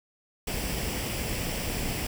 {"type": "noise with comb filter", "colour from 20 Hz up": "pink", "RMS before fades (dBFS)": -31, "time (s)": [0.47, 2.07], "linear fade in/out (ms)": 5, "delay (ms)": 0.38, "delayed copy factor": 0.5, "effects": []}